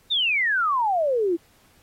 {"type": "exponential sweep", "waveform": "sine", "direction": "down", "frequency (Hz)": [3757, 322.7], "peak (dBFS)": -19, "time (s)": [0.1, 1.37], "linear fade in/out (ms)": 20, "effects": ["pink hiss -59 dBFS RMS until 1.82 s", "AAC 48 kbps"]}